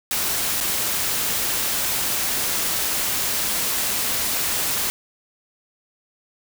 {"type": "noise with dropouts", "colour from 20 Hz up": "white", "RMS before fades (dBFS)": -23, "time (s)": [0.11, 4.9], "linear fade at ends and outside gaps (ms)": 0, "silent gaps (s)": [0.603, 0.609], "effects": []}